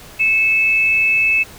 sine tone pair together, 2200 / 2612 Hz, C#7 / E7, -14 / -17 cents, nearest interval minor third, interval 297 cents, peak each -23 / -12 dBFS, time 0.19-1.44 s, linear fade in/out 20 ms, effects pink hiss -39 dBFS RMS until 1.58 s

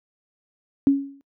sine tone with exponential decay, 277.2 Hz, C#4, in tune, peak -10 dBFS, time 0.87-1.21 s, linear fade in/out 0 ms, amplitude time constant 72 ms, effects noise-tail reverb RT60 0.1 s tail -24 dB re dry + high-pass 80 Hz 12 dB/octave

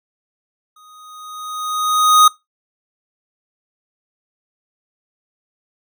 square tone with exponential growth, 1246 Hz, D#6, 2 cents sharp, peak -6 dBFS, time 0.76-2.28 s, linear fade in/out 5 ms, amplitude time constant 330 ms, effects noise-tail reverb RT60 0.2 s tail -22 dB re dry

